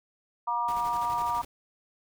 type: harmonic tone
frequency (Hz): 237.9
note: A#3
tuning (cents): +35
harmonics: 3 / 4 / 5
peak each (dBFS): -36 / -27 / -32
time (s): 0.47-1.42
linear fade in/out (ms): 10
type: noise with tremolo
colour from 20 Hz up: pink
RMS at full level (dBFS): -43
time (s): 0.68-1.45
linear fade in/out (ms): 5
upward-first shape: square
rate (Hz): 12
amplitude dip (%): 45
effects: none